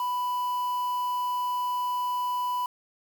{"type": "tone with quantisation", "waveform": "triangle", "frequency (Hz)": 990, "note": "B5", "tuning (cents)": 4, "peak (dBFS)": -24, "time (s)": [0, 2.66], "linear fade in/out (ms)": 2, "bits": 7, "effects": []}